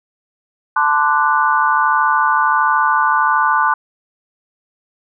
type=chord; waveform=sine; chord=D dominant seventh; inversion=second; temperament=equal with one note detuned; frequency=880 / 1033.3 / 1174.7 / 1480 Hz; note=A5 / C6 / D6 / F#6; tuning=0 / -22 / 0 / 0 cents; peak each=-17 dBFS; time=0.76-3.74 s; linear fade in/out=5 ms; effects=none